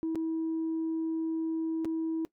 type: tone with dropouts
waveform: sine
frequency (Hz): 323.5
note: E4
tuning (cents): -32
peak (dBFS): -27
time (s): 0.03-2.25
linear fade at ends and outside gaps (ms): 0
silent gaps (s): 0.149-0.156 / 1.847-1.854
effects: noise-tail reverb RT60 0.1 s tail -20 dB re dry + tanh soft clip ceiling -26 dBFS